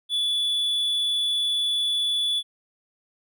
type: tone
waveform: triangle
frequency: 3443 Hz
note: A7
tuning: 38 cents flat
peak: -20 dBFS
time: 0.09-2.43 s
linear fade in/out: 50 ms
effects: none